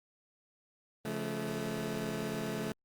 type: chord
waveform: 20% pulse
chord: Db augmented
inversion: none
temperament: just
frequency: 138.59 / 173.24 / 216.5 Hz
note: Db3 / F3 / A3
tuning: 0 / -14 / -28 cents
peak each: -36 / -36 / -32 dBFS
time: 1.05-2.72 s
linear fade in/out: 2 ms
effects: Opus 32 kbps